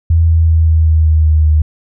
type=tone with pitch steps; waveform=sine; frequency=82.41 / 81.6 / 80.81 / 80.02 / 79.24 / 78.46 / 77.69 / 76.94 Hz; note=E2 / E2 / E2 / D#2 / D#2 / D#2 / D#2 / D#2; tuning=0 / -17 / -34 / +49 / +32 / +15 / -2 / -19 cents; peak=-6 dBFS; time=0.1-1.62 s; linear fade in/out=5 ms; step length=190 ms; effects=none